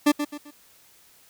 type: tone with echo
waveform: 40% pulse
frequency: 293.7 Hz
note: D4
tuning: in tune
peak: -14 dBFS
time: 0.06-0.12 s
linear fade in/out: 10 ms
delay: 130 ms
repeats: 3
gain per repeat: -9 dB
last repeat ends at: 0.51 s
effects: white hiss -56 dBFS RMS until 1.29 s